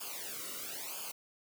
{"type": "noise with flanger", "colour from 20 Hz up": "white", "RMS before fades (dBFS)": -42, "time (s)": [0, 1.12], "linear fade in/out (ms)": 10, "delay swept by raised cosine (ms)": [0.51, 1.22], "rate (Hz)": 1, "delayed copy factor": -0.9, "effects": []}